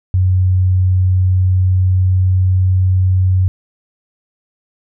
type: tone with pitch glide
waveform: sine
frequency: 92.4 to 92.94 Hz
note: F#2 to F#2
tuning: -2 to +8 cents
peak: -9 dBFS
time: 0.14-3.48 s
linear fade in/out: 0 ms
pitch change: +10 cents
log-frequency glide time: 0.95-2.79 s
effects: none